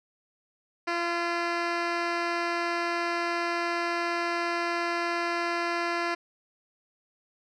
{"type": "tone with low-pass filter", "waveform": "10% pulse", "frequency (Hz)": 342.9, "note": "F4", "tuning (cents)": -32, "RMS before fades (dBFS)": -29, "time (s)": [0.87, 6.15], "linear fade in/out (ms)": 10, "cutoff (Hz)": 3800, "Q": 1.2, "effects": []}